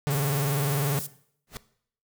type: tone with vibrato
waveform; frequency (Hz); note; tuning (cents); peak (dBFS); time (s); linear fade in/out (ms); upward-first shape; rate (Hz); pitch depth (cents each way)
45% pulse; 141.9; C#3; +41; -23; 0.07-0.99; 0; square; 20; 79
type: high-pass noise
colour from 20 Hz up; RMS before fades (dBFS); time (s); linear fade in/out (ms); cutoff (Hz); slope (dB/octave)
pink; -35; 0.1-1.07; 10; 9500; 12
type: noise with exponential growth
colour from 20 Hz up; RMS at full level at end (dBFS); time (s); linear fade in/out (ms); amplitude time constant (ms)
pink; -33; 1.47-1.57; 1; 21
effects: noise-tail reverb RT60 0.6 s tail -17 dB re dry